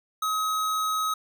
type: tone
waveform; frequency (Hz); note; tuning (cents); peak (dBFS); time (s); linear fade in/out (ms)
square; 1271; D#6; +36; -25; 0.22-1.14; 5
effects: none